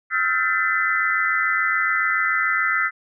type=tone cluster; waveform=sine; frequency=1296 / 1383 / 1568 / 1770 / 2018 Hz; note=E6 / F6 / G6 / A6 / B6; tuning=-30 / -17 / 0 / +10 / +37 cents; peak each=-26 / -24 / -28 / -25 / -22 dBFS; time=0.1-2.91 s; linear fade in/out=50 ms; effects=none